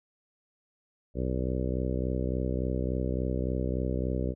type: harmonic tone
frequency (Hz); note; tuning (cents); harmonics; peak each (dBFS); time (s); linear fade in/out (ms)
63.5; B1; +49; 1 / 2 / 3 / 4 / 5 / 6 / 7 / 8 / 9; -31 / -34 / -36 / -37 / -38 / -39 / -39 / -40 / -41; 1.14-4.35; 50
effects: none